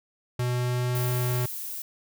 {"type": "tone with pitch glide", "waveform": "square", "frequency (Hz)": [123.47, 124.19], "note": ["B2", "B2"], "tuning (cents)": [0, 10], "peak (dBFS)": -25, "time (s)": [0.39, 1.46], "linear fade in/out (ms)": 5, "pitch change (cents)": 10, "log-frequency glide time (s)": [0.53, 1.02]}
{"type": "noise", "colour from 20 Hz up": "violet", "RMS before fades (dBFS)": -35, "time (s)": [0.95, 1.82], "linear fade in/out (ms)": 2}
{"effects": []}